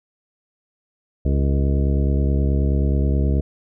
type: harmonic tone with a mistuned harmonic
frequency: 69.4 Hz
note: C#2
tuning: 3 cents sharp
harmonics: 1 / 2 / 3 / 4 / 5 / 6 / 7 / 9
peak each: -17 / -23 / -27 / -29 / -31 / -33 / -34 / -36 dBFS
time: 1.25-3.41 s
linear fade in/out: 5 ms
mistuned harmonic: 7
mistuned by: -17 cents
effects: none